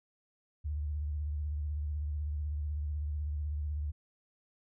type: tone with vibrato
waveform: sine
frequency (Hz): 74.4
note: D2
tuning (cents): +23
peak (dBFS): -32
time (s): 0.64-3.92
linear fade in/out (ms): 20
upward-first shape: triangle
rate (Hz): 16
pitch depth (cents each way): 93
effects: none